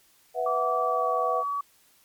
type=chord; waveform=sine; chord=B suspended fourth; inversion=none; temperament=equal; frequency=493.9 / 659.3 / 740 Hz; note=B4 / E5 / F#5; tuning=0 / 0 / 0 cents; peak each=-29 dBFS; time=0.34-1.44 s; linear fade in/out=50 ms
type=tone with pitch glide; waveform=sine; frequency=1156 to 1136.8 Hz; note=D6 to C#6; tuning=-28 to +43 cents; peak=-26 dBFS; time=0.46-1.61 s; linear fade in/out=5 ms; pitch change=-29 cents; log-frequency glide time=0.85-1.07 s
effects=white hiss -61 dBFS RMS until 2.04 s + MP3 96 kbps